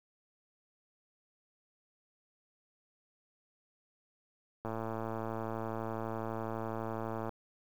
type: click train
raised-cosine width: 1 ms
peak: -24 dBFS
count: 297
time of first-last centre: 4.65-7.293 s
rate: 112 Hz
effects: 9-bit